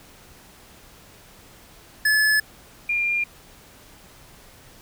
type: tone pair in turn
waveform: square / sine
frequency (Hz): 1721 / 2401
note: A6 / D7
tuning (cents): -39 / +38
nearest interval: tritone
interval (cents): 577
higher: second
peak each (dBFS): -17 / -20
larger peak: first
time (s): 2.05-2.4 / 2.89-3.24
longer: neither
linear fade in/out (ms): 5
effects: pink hiss -49 dBFS RMS until 4.81 s